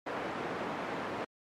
pink band-pass noise, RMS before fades -37 dBFS, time 0.06-1.25 s, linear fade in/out 10 ms, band 270 to 1600 Hz, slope 12 dB/octave, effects MP3 64 kbps

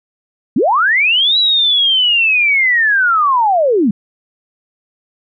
sine linear two-way sweep, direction up then down, 185 to 3951 to 185 Hz, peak -9 dBFS, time 0.56-3.91 s, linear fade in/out 5 ms, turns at 1.38 s, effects none

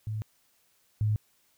sine tone pair in turn, 108 / 106.57 Hz, A2 / G#2, -32 / +45 cents, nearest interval unison, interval 23 cents, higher first, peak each -30 / -23 dBFS, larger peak second, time 0.07-0.22 / 1.01-1.16 s, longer neither, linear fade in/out 0 ms, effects white hiss -68 dBFS RMS until 1.57 s

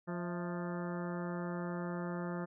harmonic tone with a mistuned harmonic, 175.3 Hz, F3, 7 cents sharp, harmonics 1 / 2 / 3 / 4 / 5 / 6 / 7 / 8 / 9 / 10, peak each -38 / -43 / -46 / -49 / -50 / -53 / -50 / -52 / -56 / -54 dBFS, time 0.07-2.46 s, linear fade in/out 20 ms, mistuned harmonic 4, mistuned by -79 cents, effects none

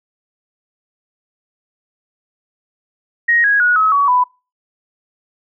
sine tone with pitch steps, 1878 / 1653.9 / 1456.5 / 1282.7 / 1129.6 / 994.8 Hz, A#6 / G#6 / F#6 / E6 / C#6 / B5, +12 / -8 / -28 / -48 / +32 / +12 cents, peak -10 dBFS, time 3.28-4.24 s, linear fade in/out 10 ms, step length 160 ms, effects noise-tail reverb RT60 0.3 s tail -25 dB re dry

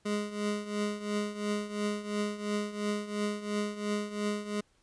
25% pulse tone with tremolo, 207.7 Hz, G#3, in tune, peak -24 dBFS, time 0.05-4.61 s, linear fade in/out 10 ms, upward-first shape triangle, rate 2.9 Hz, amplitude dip 80%, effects pink hiss -69 dBFS RMS until 4.82 s + resampled to 22050 Hz

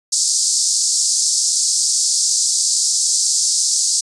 white band-pass noise, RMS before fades -17 dBFS, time 0.12-4.01 s, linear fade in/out 10 ms, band 4600 to 8600 Hz, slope 48 dB/octave, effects resampled to 24000 Hz

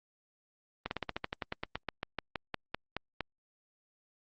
slowing click train, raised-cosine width 0.3 ms, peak -17 dBFS, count 20, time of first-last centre 0.86-3.207 s, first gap 51 ms, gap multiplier 1.09, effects low-pass 4000 Hz 12 dB/octave + Opus 32 kbps

